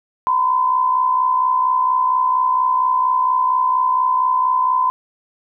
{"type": "tone pair together", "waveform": "sine", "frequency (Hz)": [953.7, 1018], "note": ["A#5", "C6"], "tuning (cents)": [39, -48], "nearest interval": "minor second", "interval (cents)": 113, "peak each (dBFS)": [-22, -14], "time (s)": [0.27, 4.9], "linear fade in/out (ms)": 0, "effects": []}